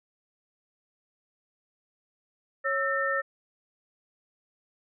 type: tone cluster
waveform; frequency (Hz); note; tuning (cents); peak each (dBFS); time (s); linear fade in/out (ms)
sine; 550 / 1322 / 1810; C#5 / E6 / A6; -14 / +5 / +48; -30 / -30 / -28; 2.64-3.22; 20
effects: none